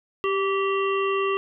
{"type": "harmonic tone with a mistuned harmonic", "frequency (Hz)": 392, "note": "G4", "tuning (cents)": 0, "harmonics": [1, 3, 5, 7, 8], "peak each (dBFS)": [-23, -26, -36, -31, -41], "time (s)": [0.24, 1.37], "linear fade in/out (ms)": 0, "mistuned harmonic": 3, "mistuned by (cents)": -27, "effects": []}